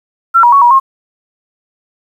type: tone with pitch steps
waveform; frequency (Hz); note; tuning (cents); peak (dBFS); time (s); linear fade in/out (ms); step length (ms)
sine; 1357 / 958 / 1115 / 960 / 1073; E6 / A#5 / C#6 / B5 / C6; +50 / +47 / +10 / -49 / +43; -3; 0.34-0.8; 20; 92
effects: 7-bit